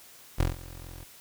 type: tone with ADSR envelope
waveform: 20% pulse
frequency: 43.32 Hz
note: F1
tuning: 13 cents flat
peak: -16 dBFS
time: 0.38-1.05 s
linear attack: 20 ms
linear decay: 150 ms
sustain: -21 dB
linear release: 23 ms
effects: white hiss -52 dBFS RMS until 1.2 s